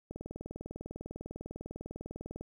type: click train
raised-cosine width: 2 ms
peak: -29 dBFS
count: 47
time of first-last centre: 0.11-2.41 s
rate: 20 Hz
effects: 10-bit